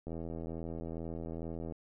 click train, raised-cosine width 2 ms, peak -28 dBFS, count 137, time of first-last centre 0.07-1.722 s, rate 82.3 Hz, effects none

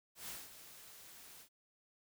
white noise with ADSR envelope, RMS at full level -45 dBFS, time 0.15-1.49 s, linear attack 130 ms, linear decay 200 ms, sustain -11 dB, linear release 85 ms, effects none

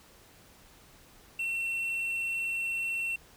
triangle tone, 2709 Hz, E7, 47 cents sharp, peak -28 dBFS, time 1.39-3.16 s, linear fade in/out 5 ms, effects pink hiss -57 dBFS RMS until 3.36 s

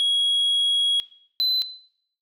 sine tone pair in turn, 3315 / 4036 Hz, G#7 / B7, -4 / +37 cents, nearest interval minor third, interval 341 cents, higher second, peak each -16 dBFS, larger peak neither, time 0-1 / 1.4-1.62 s, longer first, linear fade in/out 0 ms, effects noise-tail reverb RT60 0.7 s tail -20 dB re dry + tanh soft clip ceiling -17 dBFS

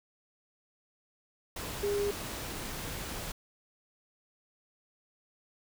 sine tone in noise, 406.7 Hz, G#4, 36 cents flat, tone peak -28 dBFS, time 1.83-2.11 s, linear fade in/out 5 ms, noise pink, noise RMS -39 dBFS, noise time 1.56-3.32 s, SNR +8 dB, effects none

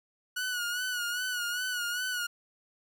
sawtooth tone with vibrato, 1462 Hz, F#6, 21 cents flat, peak -27 dBFS, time 0.36-2.27 s, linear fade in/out 10 ms, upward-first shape sine, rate 2.5 Hz, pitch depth 56 cents each way, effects none

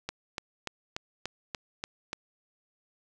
click train, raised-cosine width 0.2 ms, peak -16 dBFS, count 8, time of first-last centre 0.09-2.131 s, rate 3.43 Hz, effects none

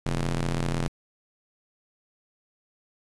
sawtooth ring-modulated tone, 85.4 Hz, F2, 38 cents flat, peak -18 dBFS, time 0.06-0.88 s, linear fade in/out 0 ms, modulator 60.2 Hz, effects resampled to 24000 Hz + 8-bit

